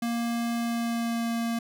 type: tone with pitch glide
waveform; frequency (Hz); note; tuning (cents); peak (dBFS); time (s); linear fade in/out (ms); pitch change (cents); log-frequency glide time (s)
square; 234.2 to 231.6; A#3 to A#3; +8 to -11; -27; 0.02-1.59; 5; -19; 0.55-1.32
effects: none